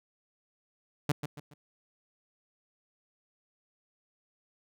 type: tone with echo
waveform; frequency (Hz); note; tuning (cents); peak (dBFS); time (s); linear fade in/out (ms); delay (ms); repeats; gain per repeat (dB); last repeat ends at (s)
sawtooth; 146.83; D3; 0; -20; 1.09-1.12; 5; 140; 3; -9; 1.54
effects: none